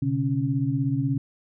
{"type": "tone cluster", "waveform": "sine", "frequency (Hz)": [126, 142.4, 275.2], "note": ["B2", "C#3", "C#4"], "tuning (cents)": [35, 47, -12], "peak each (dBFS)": -26, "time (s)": [0.02, 1.18], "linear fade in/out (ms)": 5, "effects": []}